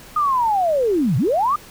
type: linear two-way sweep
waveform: sine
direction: down then up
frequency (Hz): 1244.5 to 111 to 1244.5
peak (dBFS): -15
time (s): 0.16-1.56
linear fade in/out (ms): 5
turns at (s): 1.17
effects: pink hiss -42 dBFS RMS until 1.7 s